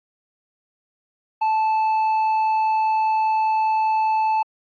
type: tone with tanh clipping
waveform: triangle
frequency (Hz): 875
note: A5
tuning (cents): -10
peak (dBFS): -18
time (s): 1.41-4.43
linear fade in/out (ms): 10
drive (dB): 9
effects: AAC 64 kbps